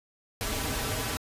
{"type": "noise with comb filter", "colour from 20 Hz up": "pink", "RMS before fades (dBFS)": -31, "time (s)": [0.41, 1.17], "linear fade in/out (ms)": 0, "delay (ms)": 5.6, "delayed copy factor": -0.8, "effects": ["resampled to 32000 Hz"]}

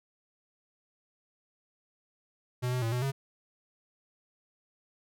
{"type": "tone with pitch steps", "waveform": "square", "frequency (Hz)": [124.5, 126.1, 114, 123.9, 136.5], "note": ["B2", "B2", "A#2", "B2", "C#3"], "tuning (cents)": [14, 36, -38, 6, -26], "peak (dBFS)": -29, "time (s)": [2.62, 3.12], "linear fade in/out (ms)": 20, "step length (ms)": 100, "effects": []}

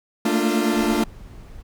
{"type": "chord", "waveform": "40% pulse", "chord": "Bb major seventh", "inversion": "third", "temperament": "equal with one note detuned", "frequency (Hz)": [220, 229.2, 293.7, 349.2], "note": ["A3", "Bb3", "D4", "F4"], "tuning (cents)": [0, -29, 0, 0], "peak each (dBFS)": -23, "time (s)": [0.25, 1.04], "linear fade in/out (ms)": 5}
{"type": "noise", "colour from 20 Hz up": "brown", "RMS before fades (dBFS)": -39, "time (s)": [0.72, 1.63], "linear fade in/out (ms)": 20}
{"effects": []}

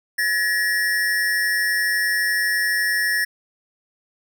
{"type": "ring-modulated tone", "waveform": "square", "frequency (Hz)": 1800, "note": "A6", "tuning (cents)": 39, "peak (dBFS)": -16, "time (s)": [0.18, 3.25], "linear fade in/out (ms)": 10, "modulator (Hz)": 94.1, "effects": []}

